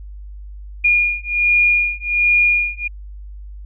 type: beating tone pair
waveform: sine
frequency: 2428 / 2429.3 Hz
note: D#7 / D#7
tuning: -43 / -42 cents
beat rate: 1.3 Hz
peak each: -16 dBFS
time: 0.84-2.88 s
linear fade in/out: 10 ms
effects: added 50 Hz sine -31 dBFS peak until 3.65 s